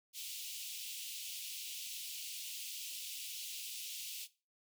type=high-pass noise; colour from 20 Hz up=pink; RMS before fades=-45 dBFS; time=0.13-4.28 s; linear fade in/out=50 ms; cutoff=2600 Hz; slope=48 dB/octave; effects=noise-tail reverb RT60 0.3 s tail -17 dB re dry